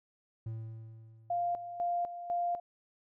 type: tone with exponential decay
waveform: triangle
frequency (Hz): 111.9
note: A2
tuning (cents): +30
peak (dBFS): -33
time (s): 0.46-1.98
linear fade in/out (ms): 5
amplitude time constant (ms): 330
type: tone with tremolo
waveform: sine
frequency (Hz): 698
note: F5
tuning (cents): -1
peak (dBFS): -29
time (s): 1.3-2.6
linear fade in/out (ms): 5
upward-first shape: square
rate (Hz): 2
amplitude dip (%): 70
effects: none